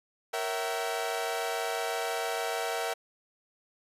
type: chord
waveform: sawtooth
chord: A# diminished seventh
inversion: none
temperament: equal with one note detuned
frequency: 466.2 / 554.4 / 659.3 / 765.6 Hz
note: A#4 / C#5 / E5 / G5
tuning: 0 / 0 / 0 / -41 cents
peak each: -31 / -37 / -31 / -31 dBFS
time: 0.33-2.94 s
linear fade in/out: 10 ms
effects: resampled to 32000 Hz